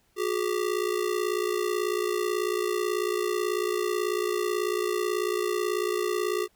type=ring-modulated tone; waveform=square; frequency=392 Hz; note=G4; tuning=in tune; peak=-23 dBFS; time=0.16-6.48 s; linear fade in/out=50 ms; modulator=29.1 Hz; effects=pink hiss -67 dBFS RMS until 6.55 s